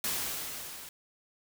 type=noise with level ramp; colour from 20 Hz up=white; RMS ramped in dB=-31 to -46 dBFS; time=0.04-0.89 s; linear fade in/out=2 ms; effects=none